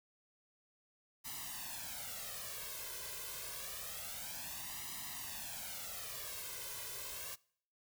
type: noise with flanger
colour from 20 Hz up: white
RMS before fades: -45 dBFS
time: 1.24-7.36 s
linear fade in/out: 20 ms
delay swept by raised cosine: 1 to 1.97 ms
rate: 0.27 Hz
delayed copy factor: +0.85
effects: noise-tail reverb RT60 0.6 s tail -24 dB re dry